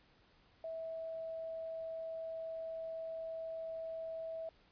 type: tone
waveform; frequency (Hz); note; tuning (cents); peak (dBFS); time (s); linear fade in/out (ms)
sine; 651; E5; -22; -40; 0.64-4.49; 2
effects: pink hiss -68 dBFS RMS until 4.71 s + resampled to 11025 Hz